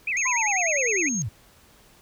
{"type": "tone with vibrato", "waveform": "sine", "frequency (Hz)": 2276, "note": "C#7", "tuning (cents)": 45, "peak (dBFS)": -23, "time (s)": [0.07, 1.09], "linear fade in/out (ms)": 5, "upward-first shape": "sine", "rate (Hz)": 10, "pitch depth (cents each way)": 260}
{"type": "tone", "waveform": "sine", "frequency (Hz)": 6500, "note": "G#8", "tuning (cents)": -38, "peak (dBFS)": -26, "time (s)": [0.17, 1.22], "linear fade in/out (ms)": 0}
{"type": "linear sweep", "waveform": "sine", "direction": "down", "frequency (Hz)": [1046.5, 86], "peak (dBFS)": -26, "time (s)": [0.25, 1.29], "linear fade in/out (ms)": 10}
{"effects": ["pink hiss -55 dBFS RMS until 2.01 s"]}